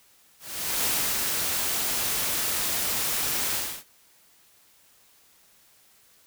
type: noise with ADSR envelope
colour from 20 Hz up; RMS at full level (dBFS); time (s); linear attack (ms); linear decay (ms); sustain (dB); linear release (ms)
white; -25; 0.39-3.84; 460; 320; -2; 300
effects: white hiss -59 dBFS RMS until 6.26 s